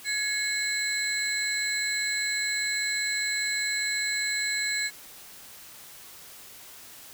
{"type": "tone cluster", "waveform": "sine", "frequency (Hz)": [1684, 2175, 4080, 7800], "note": ["G#6", "C#7", "C8", "B8"], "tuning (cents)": [24, -33, -44, -23], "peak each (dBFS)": [-32, -30, -32, -32], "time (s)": [0.04, 4.91], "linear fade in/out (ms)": 50, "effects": ["white hiss -47 dBFS RMS until 7.13 s"]}